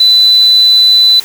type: tone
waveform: sine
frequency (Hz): 3997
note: B7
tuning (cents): +20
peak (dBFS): -3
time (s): 0-1.2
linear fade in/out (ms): 5
effects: white hiss -28 dBFS RMS until 1.24 s